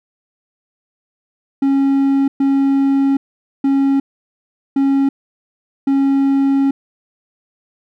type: tone bursts at uneven times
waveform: triangle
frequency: 274.2 Hz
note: C#4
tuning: 19 cents flat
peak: -9 dBFS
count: 5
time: 1.62-2.28 / 2.4-3.17 / 3.64-4 / 4.76-5.09 / 5.87-6.71 s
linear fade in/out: 5 ms
effects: none